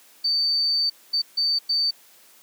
sine tone bursts at uneven times, 4577 Hz, D8, 45 cents flat, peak -19 dBFS, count 4, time 0.24-0.9 / 1.13-1.22 / 1.37-1.59 / 1.69-1.91 s, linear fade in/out 10 ms, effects white hiss -53 dBFS RMS until 2.42 s + high-pass 200 Hz 12 dB/octave

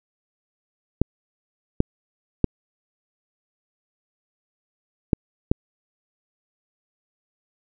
clicks, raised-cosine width 3 ms, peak -3 dBFS, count 5, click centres 1.016 / 1.804 / 2.443 / 5.132 / 5.515 s, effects none

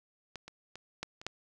clicks, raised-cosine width 0.2 ms, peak -24 / -29 / -28 / -19 / -30 / -17 dBFS, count 6, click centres 0.357 / 0.48 / 0.756 / 1.03 / 1.215 / 1.266 s, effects none

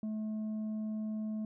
sine tone with tanh clipping, 216 Hz, A3, 32 cents flat, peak -35 dBFS, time 0.03-1.45 s, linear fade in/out 2 ms, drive 4 dB, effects none

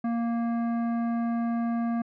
sine tone with hard clipping, 233.1 Hz, A#3, in tune, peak -27 dBFS, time 0.04-2.02 s, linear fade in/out 5 ms, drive 13 dB, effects low-pass 2000 Hz 12 dB/octave

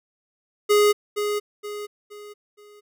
square tone with echo, 415.3 Hz, G#4, in tune, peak -15 dBFS, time 0.69-0.93 s, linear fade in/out 20 ms, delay 470 ms, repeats 4, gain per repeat -8 dB, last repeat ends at 2.81 s, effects none

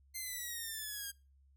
5% pulse exponential sweep, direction down, 2100 to 1602 Hz, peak -30 dBFS, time 0.14-1.12 s, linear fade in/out 20 ms, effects noise-tail reverb RT60 0.3 s tail -23 dB re dry + added 68 Hz sine -63 dBFS peak until 1.56 s

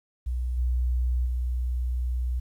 sine tone with level steps, 61.74 Hz, B1, in tune, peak -25 / -21 / -24 dBFS, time 0.26-2.4 s, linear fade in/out 10 ms, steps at 0.57 / 1.25 s, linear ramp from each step 20 ms, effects tanh soft clip ceiling -17 dBFS + 10-bit

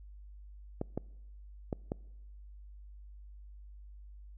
clicks, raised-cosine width 2 ms, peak -20 dBFS, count 4, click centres 0.814 / 0.976 / 1.728 / 1.919 s, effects noise-tail reverb RT60 1.0 s tail -25 dB re dry + added 50 Hz sine -48 dBFS peak until 4.37 s

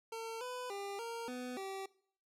25% pulse tone with pitch steps, 452.7 / 499.6 / 399.4 / 463 / 249.8 / 387 Hz, A4 / B4 / G4 / A#4 / B3 / G4, +49 / +20 / +32 / -12 / +20 / -22 cents, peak -37 dBFS, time 0.12-1.86 s, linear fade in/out 5 ms, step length 290 ms, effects noise-tail reverb RT60 0.6 s tail -21 dB re dry + low-pass 12000 Hz 12 dB/octave

